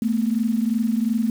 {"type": "tone pair together", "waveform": "sine", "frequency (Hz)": [220, 242.8], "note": ["A3", "B3"], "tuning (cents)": [0, -29], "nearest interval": "major second", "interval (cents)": 171, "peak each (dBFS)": [-20, -23], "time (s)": [0.02, 1.3], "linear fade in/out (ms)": 2, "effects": ["7-bit"]}